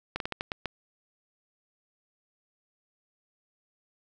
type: slowing click train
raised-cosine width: 0.3 ms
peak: -15 dBFS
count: 7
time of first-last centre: 0.16-0.657 s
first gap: 42 ms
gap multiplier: 1.27
effects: none